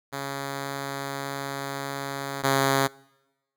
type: tone pair in turn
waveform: 5% pulse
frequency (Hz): 138.59 / 136.52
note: C#3 / C#3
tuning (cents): 0 / -26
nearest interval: unison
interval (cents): 26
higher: first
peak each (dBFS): -19 / -9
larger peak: second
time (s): 0.12-2.43 / 2.43-2.88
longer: first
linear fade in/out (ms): 20
effects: noise-tail reverb RT60 1.0 s tail -25 dB re dry